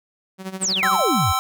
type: tone with tremolo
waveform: sawtooth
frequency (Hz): 189.4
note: F#3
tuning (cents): +41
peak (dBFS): -22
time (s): 0.38-1.02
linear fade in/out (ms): 50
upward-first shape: sine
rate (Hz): 13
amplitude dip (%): 80
type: exponential sweep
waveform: sine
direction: down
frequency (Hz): 9090 to 73.42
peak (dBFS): -19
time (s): 0.61-1.33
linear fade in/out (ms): 20
type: chord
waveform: square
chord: C major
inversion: second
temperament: equal with one note detuned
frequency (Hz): 769.2 / 1046.5 / 1318.5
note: G5 / C6 / E6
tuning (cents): -33 / 0 / 0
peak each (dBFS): -25 / -26 / -22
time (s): 0.83-1.39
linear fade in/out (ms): 0
effects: none